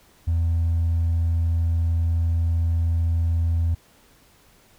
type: tone with hard clipping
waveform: triangle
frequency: 83.2 Hz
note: E2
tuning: 17 cents sharp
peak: -18 dBFS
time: 0.27-3.75 s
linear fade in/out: 10 ms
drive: 2 dB
effects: pink hiss -56 dBFS RMS until 4.78 s